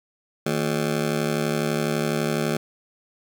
20% pulse ring-modulated tone, 192 Hz, G3, 36 cents flat, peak -14 dBFS, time 0.46-2.57 s, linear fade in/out 5 ms, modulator 36 Hz, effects none

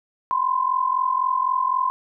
sine tone pair together, 1006 / 1049.9 Hz, B5 / C6, +32 / +6 cents, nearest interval minor second, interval 74 cents, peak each -22 / -21 dBFS, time 0.31-1.9 s, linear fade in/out 0 ms, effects none

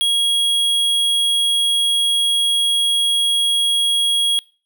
square tone, 3300 Hz, G#7, 12 cents flat, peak -15 dBFS, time 0.01-4.39 s, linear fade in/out 0 ms, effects noise-tail reverb RT60 0.4 s tail -26 dB re dry

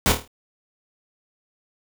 pink noise with echo, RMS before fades -18 dBFS, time 0.06-0.12 s, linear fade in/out 0 ms, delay 26 ms, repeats 6, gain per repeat -6 dB, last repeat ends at 0.276 s, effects none

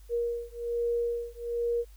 sine beating tone pair, 471.9 / 473.1 Hz, A#4 / A#4, +21 / +26 cents, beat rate 1.2 Hz, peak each -31 dBFS, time 0.09-1.85 s, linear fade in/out 50 ms, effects added 50 Hz sine -48 dBFS peak until 1.96 s + white hiss -63 dBFS RMS until 1.96 s

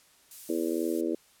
violet noise, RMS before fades -41 dBFS, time 0.31-1.01 s, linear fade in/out 2 ms
harmonic tone, 82.41 Hz, E2, in tune, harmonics 3 / 4 / 5 / 6 / 7, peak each -35 / -29 / -34 / -36 / -39 dBFS, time 0.49-1.15 s, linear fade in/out 5 ms
effects white hiss -61 dBFS RMS until 1.4 s + low-pass 12000 Hz 12 dB/octave

